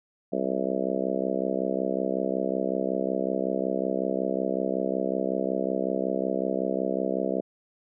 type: harmonic tone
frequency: 65.4 Hz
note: C2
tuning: in tune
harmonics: 3 / 4 / 5 / 6 / 7 / 8 / 9 / 10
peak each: -33 / -33 / -33 / -33 / -33 / -33 / -33 / -33 dBFS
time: 0.32-7.41 s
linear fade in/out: 10 ms
effects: none